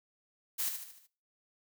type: noise with echo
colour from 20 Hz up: blue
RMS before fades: -33 dBFS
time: 0.58-0.7 s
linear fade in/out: 20 ms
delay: 75 ms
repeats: 5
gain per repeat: -6 dB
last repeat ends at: 1.075 s
effects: noise-tail reverb RT60 0.4 s tail -21 dB re dry